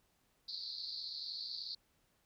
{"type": "band-pass noise", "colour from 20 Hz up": "pink", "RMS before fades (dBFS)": -44, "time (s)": [0.48, 1.75], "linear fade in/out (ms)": 5, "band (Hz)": [4100, 4700], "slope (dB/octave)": 96, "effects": ["pink hiss -75 dBFS RMS until 2.25 s"]}